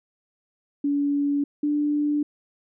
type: tone pair in turn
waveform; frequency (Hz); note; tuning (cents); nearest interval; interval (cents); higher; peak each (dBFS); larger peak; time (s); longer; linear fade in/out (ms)
sine; 285.6 / 294.5; D4 / D4; -48 / +5; minor second; 53; second; -20; neither; 0.84-1.44 / 1.63-2.23; neither; 5
effects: none